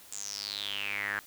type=tone with band-pass filter sweep; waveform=sawtooth; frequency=101.5 Hz; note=G#2; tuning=39 cents flat; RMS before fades=-36 dBFS; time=0.12-1.19 s; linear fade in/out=0 ms; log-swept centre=7500 to 1600 Hz; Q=8.3; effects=white hiss -53 dBFS RMS until 1.26 s